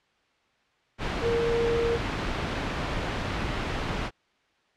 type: tone in noise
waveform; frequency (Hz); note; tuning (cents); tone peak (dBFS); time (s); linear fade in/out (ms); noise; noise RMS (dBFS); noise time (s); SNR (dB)
sine; 466.2; A#4; 0; -23; 1.21-1.99; 50; pink; -29; 0.98-4.11; +3
effects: white hiss -66 dBFS RMS until 4.76 s + low-pass 3000 Hz 12 dB/octave